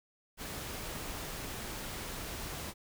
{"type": "noise", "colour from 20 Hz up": "pink", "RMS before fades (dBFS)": -41, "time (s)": [0.37, 2.74], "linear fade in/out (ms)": 50, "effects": []}